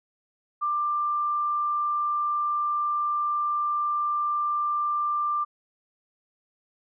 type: tone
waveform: sine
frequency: 1186 Hz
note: D6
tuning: 17 cents sharp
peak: -23 dBFS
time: 0.61-5.45 s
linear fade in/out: 20 ms
effects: none